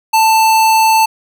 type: tone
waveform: square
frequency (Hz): 885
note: A5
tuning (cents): +10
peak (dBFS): -8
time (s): 0.13-1.06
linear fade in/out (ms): 10
effects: none